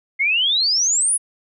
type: exponential sweep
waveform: sine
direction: up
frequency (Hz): 2090 to 10520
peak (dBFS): -15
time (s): 0.19-1.18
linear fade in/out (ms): 20
effects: none